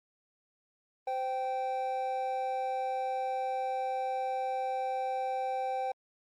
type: tone pair together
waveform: triangle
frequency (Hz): 518 / 779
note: C5 / G5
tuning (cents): -17 / -11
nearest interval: perfect fifth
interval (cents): 706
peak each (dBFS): -34 / -30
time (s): 1.07-5.92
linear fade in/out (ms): 5
effects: Opus 32 kbps